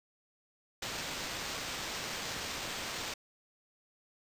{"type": "noise with sample-and-hold", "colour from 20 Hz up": "violet", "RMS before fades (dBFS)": -39, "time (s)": [0.82, 3.14], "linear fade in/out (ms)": 5, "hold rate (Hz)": 11025, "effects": ["resampled to 32000 Hz"]}